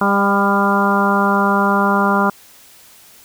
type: harmonic tone with a mistuned harmonic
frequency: 199.9 Hz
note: G3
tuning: 34 cents sharp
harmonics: 1 / 2 / 3 / 4 / 5 / 6 / 7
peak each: -17 / -22 / -23 / -21 / -19 / -20 / -20 dBFS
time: 0.01-2.3 s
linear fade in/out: 5 ms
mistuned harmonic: 4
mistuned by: -18 cents
effects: white hiss -45 dBFS RMS until 3.24 s